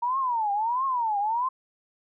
sine tone with vibrato, 932.3 Hz, A#5, in tune, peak -23 dBFS, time 0.02-1.49 s, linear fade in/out 10 ms, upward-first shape triangle, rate 1.5 Hz, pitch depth 280 cents each way, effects none

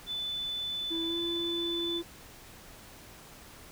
sine tone, 3500 Hz, A7, 10 cents flat, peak -32 dBFS, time 0.06-2.02 s, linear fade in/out 50 ms
triangle tone with pitch glide, 330 to 340.1 Hz, E4 to F4, +2 to -46 cents, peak -31 dBFS, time 0.9-2.03 s, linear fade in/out 20 ms, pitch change +52 cents, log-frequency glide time 1.05-1.18 s
effects pink hiss -51 dBFS RMS until 3.71 s

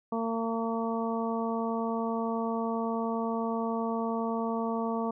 harmonic tone, 227.6 Hz, A#3, 41 cents flat, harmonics 1 / 2 / 3 / 4 / 5, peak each -31 / -34 / -36 / -37 / -38 dBFS, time 0.12-5.11 s, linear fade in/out 5 ms, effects none

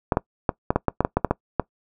clicks, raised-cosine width 1 ms, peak -4 dBFS, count 12, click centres 0.122 / 0.171 / 0.492 / 0.705 / 0.76 / 0.883 / 1.006 / 1.049 / 1.17 / 1.247 / 1.31 / 1.597 s, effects noise-tail reverb RT60 0.1 s tail -22 dB re dry

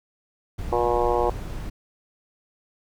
brown noise, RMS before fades -31 dBFS, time 0.58-1.7 s, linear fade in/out 10 ms
harmonic tone, 120 Hz, B2, 49 cents flat, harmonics 3 / 4 / 5 / 6 / 7 / 8 / 9, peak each -26 / -24 / -29 / -28 / -27 / -30 / -32 dBFS, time 0.72-1.3 s, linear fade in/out 5 ms
effects none

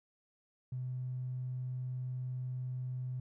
triangle tone, 127.1 Hz, C3, 50 cents flat, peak -32 dBFS, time 0.72-3.2 s, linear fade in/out 5 ms, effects tanh soft clip ceiling -34 dBFS

